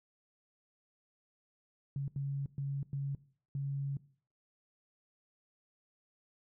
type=tone bursts at uneven times; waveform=sine; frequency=139.1 Hz; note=C#3; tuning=6 cents sharp; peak=-33 dBFS; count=5; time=1.96-2.08 / 2.16-2.46 / 2.58-2.83 / 2.93-3.15 / 3.55-3.97 s; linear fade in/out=2 ms; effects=noise-tail reverb RT60 0.5 s tail -19 dB re dry